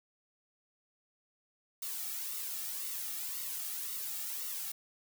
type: noise with flanger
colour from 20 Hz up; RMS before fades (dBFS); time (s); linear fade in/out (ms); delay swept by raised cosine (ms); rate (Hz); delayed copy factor
blue; -39; 1.82-4.72; 5; 1.2 to 2.01; 1.9; -0.6
effects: none